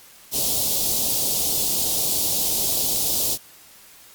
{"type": "band-stop noise", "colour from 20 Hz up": "white", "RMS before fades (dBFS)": -22, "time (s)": [0.31, 3.38], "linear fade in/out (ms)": 50, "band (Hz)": [760, 3500], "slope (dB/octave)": 24, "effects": ["white hiss -48 dBFS RMS until 4.14 s", "Opus 48 kbps"]}